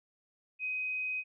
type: tone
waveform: sine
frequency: 2515 Hz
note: D#7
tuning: 18 cents sharp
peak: -32 dBFS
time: 0.59-1.24 s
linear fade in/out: 50 ms
effects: none